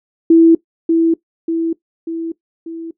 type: tone with echo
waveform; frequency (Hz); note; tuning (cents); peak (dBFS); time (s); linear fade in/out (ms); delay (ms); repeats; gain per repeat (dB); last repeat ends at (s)
sine; 329.6; E4; 0; -4; 0.3-0.55; 5; 590; 4; -5; 2.91
effects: noise-tail reverb RT60 0.1 s tail -18 dB re dry